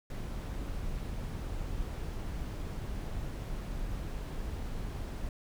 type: noise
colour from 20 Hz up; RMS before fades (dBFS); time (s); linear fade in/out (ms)
brown; -37; 0.1-5.29; 2
effects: none